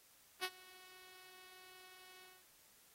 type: tone with ADSR envelope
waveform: 5% pulse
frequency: 370 Hz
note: F#4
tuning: in tune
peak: -24 dBFS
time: 0.41-2.47 s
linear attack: 26 ms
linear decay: 56 ms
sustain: -24 dB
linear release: 240 ms
effects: white hiss -67 dBFS RMS until 2.94 s + AAC 48 kbps